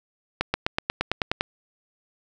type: accelerating click train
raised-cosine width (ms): 0.3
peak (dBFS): -6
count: 10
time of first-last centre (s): 0.41-1.409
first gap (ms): 130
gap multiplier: 0.96
effects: none